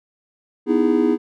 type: chord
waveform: triangle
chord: E major seventh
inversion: second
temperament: just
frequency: 247.2 / 309 / 329.6 / 412 Hz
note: B3 / D#4 / E4 / G#4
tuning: +2 / -12 / 0 / -14 cents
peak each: -18 dBFS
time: 0.66-1.18 s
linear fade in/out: 50 ms
effects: none